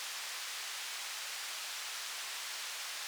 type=band-pass noise; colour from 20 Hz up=white; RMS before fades=-42 dBFS; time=0-3.07 s; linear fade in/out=0 ms; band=980 to 5900 Hz; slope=12 dB/octave; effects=none